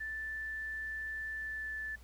sine tone with pitch glide, 1760 to 1749.9 Hz, A6 to A6, 0 to -10 cents, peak -37 dBFS, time 0-1.96 s, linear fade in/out 10 ms, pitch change -10 cents, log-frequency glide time 1.34-1.72 s, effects added 60 Hz sine -52 dBFS peak until 2.03 s + pink hiss -63 dBFS RMS until 2.03 s

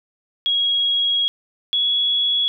sine tone pair in turn, 3306 / 3364 Hz, G#7 / G#7, -9 / +22 cents, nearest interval unison, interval 31 cents, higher second, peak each -16 dBFS, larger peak neither, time 0.46-1.28 / 1.73-2.48 s, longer first, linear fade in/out 0 ms, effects none

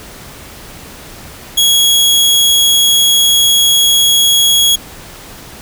sawtooth tone, 3324 Hz, G#7, 1 cent sharp, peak -4 dBFS, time 1.57-4.76 s, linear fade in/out 10 ms, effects pink hiss -33 dBFS RMS until 5.61 s

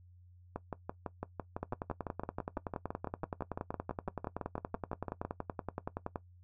two click trains, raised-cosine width 1 ms, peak -22 / -23 dBFS, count 49 / 29, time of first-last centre 1.63-6.158 / 0.56-5.25 s, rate 10.6 / 5.97 Hz, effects noise-tail reverb RT60 0.1 s tail -17 dB re dry + added 89 Hz sine -56 dBFS peak until 6.43 s

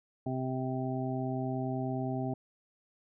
harmonic tone, 129.8 Hz, C3, 13 cents flat, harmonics 1 / 2 / 3 / 5 / 6, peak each -35 / -35 / -40 / -40 / -41 dBFS, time 0.26-2.34 s, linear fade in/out 5 ms, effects none

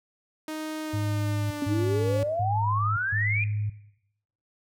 sawtooth tone with pitch glide, 311.1 to 285.3 Hz, D#4 to C#4, 0 to +50 cents, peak -28 dBFS, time 0.48-2.23 s, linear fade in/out 2 ms, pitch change -150 cents, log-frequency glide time 0.82-2.08 s
sine tone bursts, 104.8 Hz, G#2, 16 cents sharp, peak -26 dBFS, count 4, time 0.93-3.7 s, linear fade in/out 10 ms, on 580 ms, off 150 ms
sine exponential sweep, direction up, 274.4 to 2468 Hz, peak -25 dBFS, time 1.62-3.44 s, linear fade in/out 2 ms
effects noise-tail reverb RT60 0.8 s tail -17 dB re dry

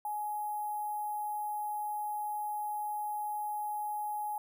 sine tone with sample-and-hold, 839 Hz, G#5, 17 cents sharp, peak -33 dBFS, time 0.05-4.38 s, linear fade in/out 2 ms, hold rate 11025 Hz, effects none

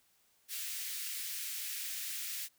white high-pass noise, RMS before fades -40 dBFS, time 0.48-2.49 s, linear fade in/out 50 ms, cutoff 1800 Hz, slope 24 dB/octave, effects white hiss -71 dBFS RMS until 2.58 s

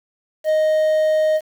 triangle tone with quantisation, 622.3 Hz, D#5, in tune, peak -12 dBFS, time 0.44-1.41 s, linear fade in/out 50 ms, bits 7, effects none

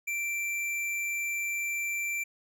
sine tone with hard clipping, 2349 Hz, D7, in tune, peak -31 dBFS, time 0.07-2.24 s, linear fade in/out 10 ms, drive 13 dB, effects none

